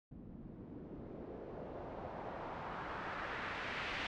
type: noise with low-pass filter sweep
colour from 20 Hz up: white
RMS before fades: -45 dBFS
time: 0.11-4.07 s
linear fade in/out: 5 ms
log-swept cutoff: 200 to 2600 Hz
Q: 1.4
effects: low-pass 5000 Hz 12 dB/octave